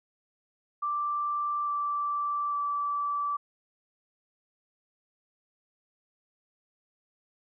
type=tone with pitch steps; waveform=sine; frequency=1175 / 1166.9 / 1158.8 Hz; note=D6 / D6 / D6; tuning=+1 / -11 / -24 cents; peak=-27 dBFS; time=0.82-3.37 s; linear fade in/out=10 ms; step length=850 ms; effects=none